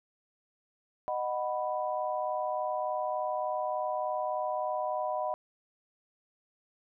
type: chord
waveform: sine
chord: B major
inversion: first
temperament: just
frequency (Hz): 617.4 / 740.8 / 987.8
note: D#5 / F#5 / B5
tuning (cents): -14 / +2 / 0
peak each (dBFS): -33 / -34 / -35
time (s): 1.08-5.34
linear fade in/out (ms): 0
effects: none